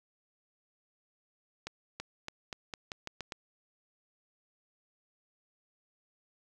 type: accelerating click train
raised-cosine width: 0.2 ms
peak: -21 dBFS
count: 9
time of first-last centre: 1.67-3.322 s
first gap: 330 ms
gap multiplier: 0.86
effects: none